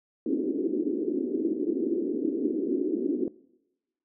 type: band-pass noise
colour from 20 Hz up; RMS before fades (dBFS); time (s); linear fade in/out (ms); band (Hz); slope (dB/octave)
pink; -28; 0.26-3.28; 2; 260 to 390; 48
effects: noise-tail reverb RT60 1.0 s tail -23 dB re dry